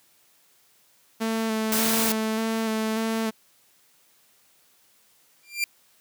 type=tone with vibrato; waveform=sawtooth; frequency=221.6 Hz; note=A3; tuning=13 cents sharp; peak=-20 dBFS; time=1.2-3.31 s; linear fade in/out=20 ms; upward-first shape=square; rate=1.7 Hz; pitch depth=17 cents each way
type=noise; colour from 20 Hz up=white; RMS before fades=-25 dBFS; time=1.72-2.12 s; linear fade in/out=2 ms
type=tone with exponential growth; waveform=sawtooth; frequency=2377 Hz; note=D7; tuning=20 cents sharp; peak=-16 dBFS; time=5.43-5.64 s; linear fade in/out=1 ms; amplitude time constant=44 ms
effects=white hiss -61 dBFS RMS until 6 s + high-pass 100 Hz 12 dB/octave